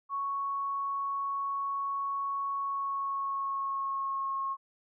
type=tone with pitch glide; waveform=sine; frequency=1109 to 1086.2 Hz; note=C#6 to C#6; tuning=0 to -36 cents; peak=-30 dBFS; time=0.09-4.57 s; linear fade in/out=50 ms; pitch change=-36 cents; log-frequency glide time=2.56-4.35 s; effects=none